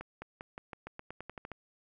accelerating click train, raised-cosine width 0.5 ms, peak -27 dBFS, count 13, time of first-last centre 0.01-1.517 s, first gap 210 ms, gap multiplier 0.9, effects none

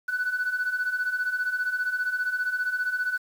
sine beating tone pair, 1480 / 1495 Hz, F#6 / F#6, 0 / +17 cents, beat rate 15 Hz, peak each -29 / -25 dBFS, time 0.08-3.18 s, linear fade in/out 10 ms, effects tanh soft clip ceiling -20 dBFS + 8-bit

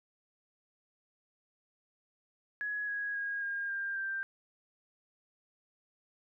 sine tone with pitch steps, 1679 / 1657.8 / 1636.9 / 1616.2 / 1595.8 / 1575.6 Hz, G#6 / G#6 / G#6 / G#6 / G6 / G6, +18 / -4 / -26 / -48 / +30 / +8 cents, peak -33 dBFS, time 2.61-4.23 s, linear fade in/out 0 ms, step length 270 ms, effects none

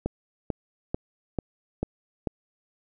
click train, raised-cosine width 2 ms, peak -13 dBFS, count 6, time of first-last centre 0.06-2.272 s, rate 2.26 Hz, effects none

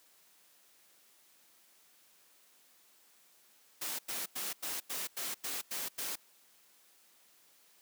white noise bursts, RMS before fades -38 dBFS, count 9, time 3.81-6.158 s, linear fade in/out 10 ms, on 180 ms, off 91 ms, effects white hiss -65 dBFS RMS until 7.81 s + high-pass 200 Hz 12 dB/octave

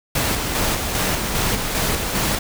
pink noise with tremolo, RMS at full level -20 dBFS, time 0.15-2.39 s, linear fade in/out 5 ms, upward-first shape square, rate 2.5 Hz, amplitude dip 35%, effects none

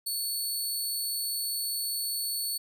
15% pulse tone, 4435 Hz, C#8, in tune, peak -23 dBFS, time 0.06-2.58 s, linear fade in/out 10 ms, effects none

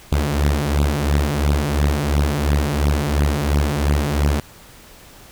sawtooth beating tone pair, 71.1 / 74 Hz, C#2 / D2, +45 / +14 cents, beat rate 2.9 Hz, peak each -15 dBFS, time 0.12-4.4 s, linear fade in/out 0 ms, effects pink hiss -44 dBFS RMS until 5.31 s

